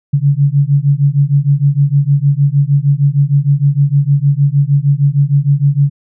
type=beating tone pair; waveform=sine; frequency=138.59 / 145.09 Hz; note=C#3 / D3; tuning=0 / -21 cents; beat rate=6.5 Hz; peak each=-11 dBFS; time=0.13-5.9 s; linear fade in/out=10 ms; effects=none